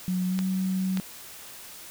sine tone with pitch glide, 183.1 to 187.92 Hz, F#3 to F#3, -18 to +27 cents, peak -24 dBFS, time 0.08-1 s, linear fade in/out 0 ms, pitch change +45 cents, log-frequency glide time 0.28-0.37 s
clicks, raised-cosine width 0.2 ms, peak -16 dBFS, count 2, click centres 0.39 / 0.973 s
effects white hiss -44 dBFS RMS until 1.9 s

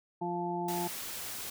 harmonic tone, 174.61 Hz, F3, in tune, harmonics 1 / 2 / 4 / 5, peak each -38 / -36 / -39 / -36 dBFS, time 0.21-0.88 s, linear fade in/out 10 ms
white noise, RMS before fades -40 dBFS, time 0.68-1.5 s, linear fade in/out 5 ms
effects none

